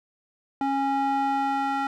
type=tone with band-pass filter sweep; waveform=square; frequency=274.5 Hz; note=C#4; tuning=17 cents flat; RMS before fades=-25 dBFS; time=0.61-1.87 s; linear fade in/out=2 ms; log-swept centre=660 to 1100 Hz; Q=2.1; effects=none